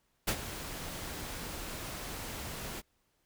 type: noise with ADSR envelope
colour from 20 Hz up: pink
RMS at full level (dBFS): -28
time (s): 0.27-2.82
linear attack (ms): 13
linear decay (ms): 69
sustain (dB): -13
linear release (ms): 31
effects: pink hiss -75 dBFS RMS until 3.25 s